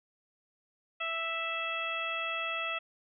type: harmonic tone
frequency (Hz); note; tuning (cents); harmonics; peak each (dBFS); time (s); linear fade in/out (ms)
659.3; E5; 0; 1 / 2 / 3 / 4 / 5; -41 / -37 / -41 / -35 / -41; 1-2.79; 10
effects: none